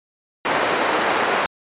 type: band-pass noise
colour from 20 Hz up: pink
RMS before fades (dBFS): -20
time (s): 0.45-1.46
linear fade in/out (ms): 0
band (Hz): 470 to 2000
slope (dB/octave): 12
effects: resampled to 8000 Hz